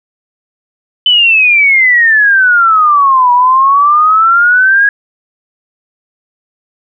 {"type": "exponential two-way sweep", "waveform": "sine", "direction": "down then up", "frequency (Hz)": [3037, 967, 1663], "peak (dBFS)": -4, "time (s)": [1.06, 4.89], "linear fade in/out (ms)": 2, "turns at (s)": 3.32, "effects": []}